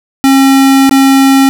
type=tone with dropouts; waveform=square; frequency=270 Hz; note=C#4; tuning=45 cents flat; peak=-4 dBFS; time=0.24-1.49 s; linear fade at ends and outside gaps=0 ms; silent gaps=0.894-0.911 s; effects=none